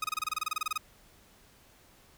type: tone bursts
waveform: sawtooth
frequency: 1255 Hz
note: D#6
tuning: 15 cents sharp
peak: -25 dBFS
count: 16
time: 0.02-0.778 s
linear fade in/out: 5 ms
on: 23 ms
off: 26 ms
effects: pink hiss -60 dBFS RMS until 2.17 s